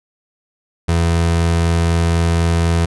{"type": "tone", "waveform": "30% pulse", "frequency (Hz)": 84, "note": "E2", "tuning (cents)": 33, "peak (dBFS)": -10, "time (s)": [0.88, 2.86], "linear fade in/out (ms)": 10, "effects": ["resampled to 24000 Hz"]}